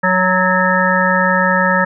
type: harmonic tone with a mistuned harmonic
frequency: 185 Hz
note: F#3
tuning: in tune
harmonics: 1 / 3 / 5 / 7 / 9 / 10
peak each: -18 / -18 / -18 / -18 / -18 / -18 dBFS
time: 0.03-1.85 s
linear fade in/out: 10 ms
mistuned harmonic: 10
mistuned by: -37 cents
effects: none